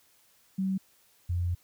sine tone pair in turn, 190.9 / 87.83 Hz, G3 / F2, -46 / +10 cents, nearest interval octave + minor second, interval 1344 cents, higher first, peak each -26 dBFS, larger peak neither, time 0.58-0.78 / 1.29-1.55 s, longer second, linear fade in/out 10 ms, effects white hiss -64 dBFS RMS until 1.63 s

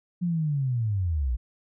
sine linear sweep, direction down, 180 to 55 Hz, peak -23 dBFS, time 0.21-1.37 s, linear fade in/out 20 ms, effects none

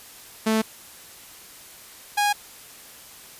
sawtooth tone pair in turn, 220 / 823 Hz, A3 / G#5, 0 / -16 cents, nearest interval octave + major seventh, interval 2284 cents, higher second, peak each -15 dBFS, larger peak neither, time 0.46-0.62 / 2.17-2.33 s, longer neither, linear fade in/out 10 ms, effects white hiss -45 dBFS RMS until 3.39 s + resampled to 32000 Hz

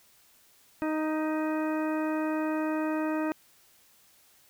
harmonic tone with a mistuned harmonic, 311.1 Hz, D#4, in tune, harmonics 1 / 2 / 3 / 4 / 5 / 6 / 8, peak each -28 / -34 / -38 / -40 / -42 / -44 / -46 dBFS, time 0.82-3.32 s, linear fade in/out 0 ms, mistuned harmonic 6, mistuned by +20 cents, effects white hiss -61 dBFS RMS until 4.49 s

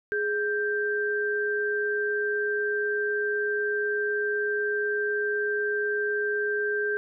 sine tone pair together, 417 / 1573 Hz, G#4 / G6, +7 / +6 cents, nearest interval octave + major seventh, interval 2299 cents, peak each -27 dBFS, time 0.12-6.97 s, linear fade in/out 0 ms, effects none

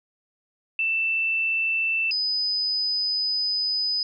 sine tone pair in turn, 2663 / 5001 Hz, E7 / D#8, +17 / +8 cents, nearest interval major seventh, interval 1091 cents, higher second, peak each -21 / -22 dBFS, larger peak first, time 0.79-2.11 / 2.11-4.03 s, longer second, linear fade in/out 2 ms, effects none

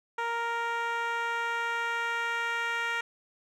10% pulse tone with band-pass filter sweep, 466.2 Hz, A#4, in tune, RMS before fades -31 dBFS, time 0.18-3.01 s, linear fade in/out 5 ms, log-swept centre 950 to 1700 Hz, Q 1.2, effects none

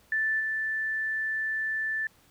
sine tone with level steps, 1760 Hz, A6, in tune, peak -24 / -27 dBFS, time 0.12-2.07 s, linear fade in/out 2 ms, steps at 0.39 s, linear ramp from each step 20 ms, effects pink hiss -61 dBFS RMS until 2.3 s

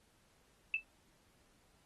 sine tone with exponential decay, 2637 Hz, E7, in tune, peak -26 dBFS, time 0.74-0.84 s, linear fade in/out 1 ms, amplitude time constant 20 ms, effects pink hiss -71 dBFS RMS until 1.85 s + AAC 32 kbps

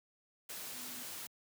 sine tone in noise, 247.8 Hz, B3, 6 cents sharp, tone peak -55 dBFS, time 0.74-1.03 s, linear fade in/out 5 ms, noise white, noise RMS -45 dBFS, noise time 0.49-1.27 s, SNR -13 dB, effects high-pass 100 Hz 12 dB/octave

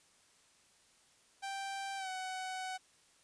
sawtooth tone with pitch glide, 784 to 748.2 Hz, G5 to F#5, 0 to +19 cents, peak -35 dBFS, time 1.42-2.78 s, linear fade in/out 20 ms, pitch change -81 cents, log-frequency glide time 1.97-2.09 s, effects white hiss -67 dBFS RMS until 3.23 s + resampled to 22050 Hz

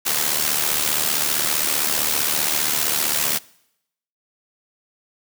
white noise with amplitude modulation, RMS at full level -18 dBFS, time 0.05-3.39 s, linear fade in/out 20 ms, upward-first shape sine, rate 75.3 Hz, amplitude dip 65%, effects noise-tail reverb RT60 0.8 s tail -23 dB re dry + high-pass 100 Hz 12 dB/octave

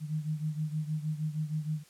sine beating tone pair, 152.5 / 158.9 Hz, D#3 / D#3, -34 / +37 cents, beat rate 6.4 Hz, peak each -32 / -36 dBFS, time 0-1.84 s, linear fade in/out 50 ms, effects white hiss -60 dBFS RMS until 1.89 s + low-pass 11000 Hz 12 dB/octave

